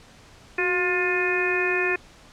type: harmonic tone with a mistuned harmonic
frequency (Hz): 354.9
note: F4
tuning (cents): +28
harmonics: 1 / 2 / 3 / 4 / 5 / 6 / 7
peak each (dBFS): -25 / -34 / -34 / -33 / -26 / -35 / -26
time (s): 0.58-1.96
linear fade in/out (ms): 5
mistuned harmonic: 1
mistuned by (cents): +58
effects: pink hiss -50 dBFS RMS until 2.32 s + low-pass 7000 Hz 12 dB/octave